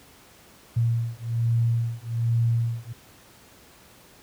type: beating tone pair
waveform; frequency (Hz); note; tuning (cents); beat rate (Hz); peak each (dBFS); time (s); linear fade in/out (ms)
sine; 115.8 / 117; A#2 / A#2; -11 / +7; 1.2; -24; 0.76-2.93; 10
effects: pink hiss -52 dBFS RMS until 4.22 s + high-pass 60 Hz 12 dB/octave